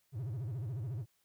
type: tone with vibrato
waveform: triangle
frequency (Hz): 119.1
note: A#2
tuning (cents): +38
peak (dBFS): -34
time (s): 0.12-1.06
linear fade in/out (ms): 50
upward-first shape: sine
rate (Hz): 14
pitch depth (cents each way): 280
effects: white hiss -75 dBFS RMS until 1.24 s